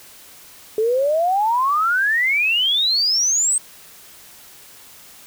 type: exponential sweep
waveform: sine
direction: up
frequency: 423.6 to 8430 Hz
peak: -15 dBFS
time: 0.78-3.58 s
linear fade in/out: 2 ms
effects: white hiss -44 dBFS RMS until 5.26 s